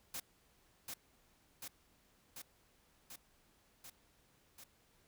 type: noise with echo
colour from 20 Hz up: white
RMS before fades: -43 dBFS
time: 0.14-0.2 s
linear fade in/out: 5 ms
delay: 740 ms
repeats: 6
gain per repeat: -2 dB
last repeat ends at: 4.64 s
effects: pink hiss -71 dBFS RMS until 5.07 s